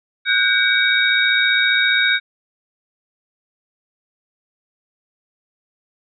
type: tone cluster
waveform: sine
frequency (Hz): 1477 / 1592 / 2265 / 3747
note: F#6 / G6 / C#7 / A#7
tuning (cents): -3 / +26 / +37 / +8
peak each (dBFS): -19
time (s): 0.25-2.2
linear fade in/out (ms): 50
effects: none